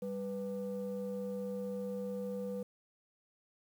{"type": "tone pair together", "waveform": "sine", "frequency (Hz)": [196.37, 493.9], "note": ["G3", "B4"], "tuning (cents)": [3, 0], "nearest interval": "octave + major third", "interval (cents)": 1597, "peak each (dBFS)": [-38, -37], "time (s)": [0.02, 2.63], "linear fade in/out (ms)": 5, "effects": ["tanh soft clip ceiling -32 dBFS", "10-bit"]}